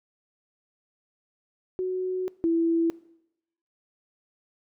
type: tone pair in turn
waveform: sine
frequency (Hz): 370 / 332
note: F#4 / E4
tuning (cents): 0 / +12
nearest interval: major second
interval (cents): 188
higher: first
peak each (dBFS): -25 / -20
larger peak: second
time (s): 1.79-2.28 / 2.44-2.9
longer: first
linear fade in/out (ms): 0
effects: noise-tail reverb RT60 0.8 s tail -21 dB re dry